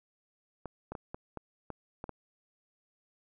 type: clicks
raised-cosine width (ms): 1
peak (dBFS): -25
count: 8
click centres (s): 0.657 / 0.92 / 0.952 / 1.145 / 1.373 / 1.703 / 2.041 / 2.093
effects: none